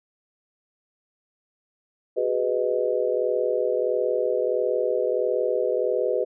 sine chord, G# minor seventh, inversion third, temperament just, 373.8 / 415.3 / 498.4 / 623 Hz, F#4 / G#4 / B4 / D#5, +18 / 0 / +16 / +2 cents, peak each -28 / -27 / -24 / -28 dBFS, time 2.16-6.25 s, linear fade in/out 20 ms, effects none

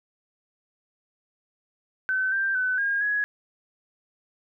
sine tone with pitch steps, 1525 / 1577 / 1509 / 1622 / 1673 Hz, G6 / G6 / F#6 / G#6 / G#6, -48 / +10 / +34 / -41 / +12 cents, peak -22 dBFS, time 2.09-3.24 s, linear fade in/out 0 ms, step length 230 ms, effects none

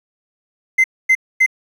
triangle tone bursts, 2069 Hz, C7, 20 cents flat, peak -6 dBFS, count 3, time 0.78-1.463 s, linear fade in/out 10 ms, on 61 ms, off 250 ms, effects tanh soft clip ceiling -4 dBFS + 8-bit

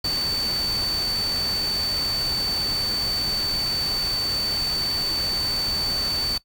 sine tone in noise, 4537 Hz, C#8, 39 cents sharp, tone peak -23 dBFS, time 0.04-6.38 s, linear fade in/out 5 ms, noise pink, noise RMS -32 dBFS, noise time 0.04-6.38 s, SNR +6 dB, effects noise-tail reverb RT60 0.1 s tail -19 dB re dry

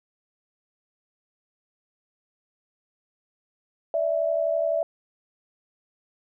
sine tone pair together, 586.2 / 658 Hz, D5 / E5, -3 / -3 cents, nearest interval major second, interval 200 cents, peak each -26 / -23 dBFS, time 3.94-4.83 s, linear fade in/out 2 ms, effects none

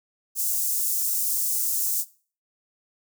white high-pass noise, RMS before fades -25 dBFS, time 0.35-2.05 s, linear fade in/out 50 ms, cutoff 6500 Hz, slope 24 dB/octave, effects noise-tail reverb RT60 0.4 s tail -19 dB re dry

